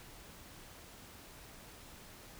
silence, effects pink hiss -54 dBFS RMS until 2.39 s

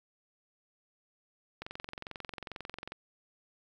click train, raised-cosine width 0.3 ms, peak -24 dBFS, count 30, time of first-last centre 1.62-2.92 s, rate 22.3 Hz, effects 10-bit

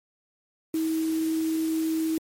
sine tone in noise, 320.3 Hz, E4, 50 cents flat, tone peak -23 dBFS, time 0.74-2.18 s, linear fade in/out 2 ms, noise white, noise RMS -41 dBFS, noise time 0.74-2.18 s, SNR +15 dB, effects MP3 64 kbps

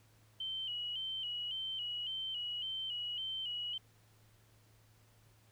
sine tone with vibrato, 3009 Hz, F#7, 28 cents sharp, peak -37 dBFS, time 0.4-3.78 s, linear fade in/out 5 ms, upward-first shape square, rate 1.8 Hz, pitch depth 54 cents each way, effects added 109 Hz sine -65 dBFS peak until 5.51 s + pink hiss -69 dBFS RMS until 5.51 s

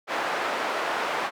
white band-pass noise, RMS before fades -28 dBFS, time 0.07-1.31 s, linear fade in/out 50 ms, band 440 to 1400 Hz, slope 12 dB/octave, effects none

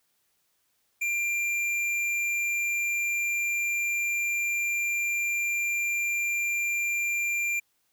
triangle tone with tanh clipping, 2380 Hz, D7, 22 cents sharp, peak -27 dBFS, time 1.01-7.6 s, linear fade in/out 10 ms, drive 16 dB, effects white hiss -72 dBFS RMS until 7.92 s

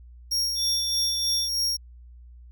40% pulse tone with tremolo, 5580 Hz, F8, 2 cents flat, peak -21 dBFS, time 0.31-1.77 s, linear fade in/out 10 ms, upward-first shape sine, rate 3.2 Hz, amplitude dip 40%
triangle tone with vibrato, 3520 Hz, A7, in tune, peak -29 dBFS, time 0.55-1.49 s, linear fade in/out 50 ms, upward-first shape square, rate 14 Hz, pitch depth 14 cents each way
effects added 60 Hz sine -44 dBFS peak until 2.51 s

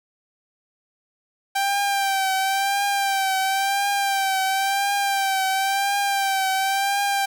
sawtooth tone with vibrato, 784 Hz, G5, in tune, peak -16 dBFS, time 1.55-7.26 s, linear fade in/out 10 ms, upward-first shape triangle, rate 0.96 Hz, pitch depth 49 cents each way, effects none

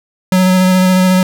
square tone with vibrato, 185 Hz, F#3, in tune, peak -8 dBFS, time 0.32-1.23 s, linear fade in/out 2 ms, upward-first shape square, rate 14 Hz, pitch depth 11 cents each way, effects none

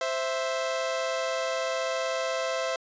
sawtooth tone pair together, 523.3 / 659.3 Hz, C5 / E5, 0 / 0 cents, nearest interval major third, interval 400 cents, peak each -26 dBFS, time 0.01-2.76 s, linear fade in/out 2 ms, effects resampled to 16000 Hz

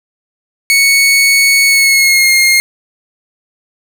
sawtooth tone with pitch glide, 2217 to 2134 Hz, C#7 to C7, 0 to +34 cents, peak -3 dBFS, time 0.7-2.6 s, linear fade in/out 0 ms, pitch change -66 cents, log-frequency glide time 1.66-2.32 s, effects none

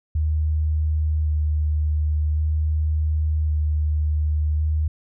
sine tone with vibrato, 76.6 Hz, D#2, 27 cents flat, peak -18 dBFS, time 0.15-4.88 s, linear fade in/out 5 ms, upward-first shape square, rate 0.45 Hz, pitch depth 13 cents each way, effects none

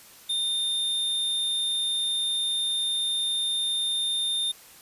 square tone, 3625 Hz, A#7, 49 cents flat, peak -25 dBFS, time 0.29-4.52 s, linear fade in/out 10 ms, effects white hiss -50 dBFS RMS until 4.81 s + resampled to 32000 Hz

